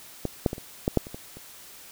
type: clicks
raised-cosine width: 2 ms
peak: -13 / -7 / -17 / -26 / -9 / -6 / -26 / -23 / -29 dBFS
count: 9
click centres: 0.253 / 0.462 / 0.531 / 0.581 / 0.879 / 0.973 / 1.069 / 1.145 / 1.37 s
effects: white hiss -47 dBFS RMS until 1.91 s